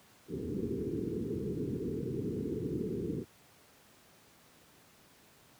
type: low-pass noise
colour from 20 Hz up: white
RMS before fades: -35 dBFS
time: 0.28-3.25 s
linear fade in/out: 50 ms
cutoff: 450 Hz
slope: 96 dB/octave
effects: pink hiss -61 dBFS RMS until 5.59 s + high-pass 100 Hz 12 dB/octave